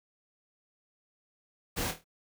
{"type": "noise with echo", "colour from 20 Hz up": "pink", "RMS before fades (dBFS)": -33, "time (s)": [1.76, 1.92], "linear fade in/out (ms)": 20, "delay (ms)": 25, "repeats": 5, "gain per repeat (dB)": -7, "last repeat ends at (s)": 2.045, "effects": []}